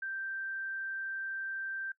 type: tone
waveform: sine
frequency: 1568 Hz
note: G6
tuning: in tune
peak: -35 dBFS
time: 0.02-1.92 s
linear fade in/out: 5 ms
effects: noise-tail reverb RT60 0.1 s tail -17 dB re dry